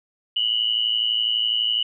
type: tone pair together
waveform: sine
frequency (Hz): 2888 / 3000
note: F#7 / F#7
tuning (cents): -43 / +23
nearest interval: minor second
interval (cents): 66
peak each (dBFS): -22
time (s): 0.36-1.83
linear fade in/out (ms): 5
effects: none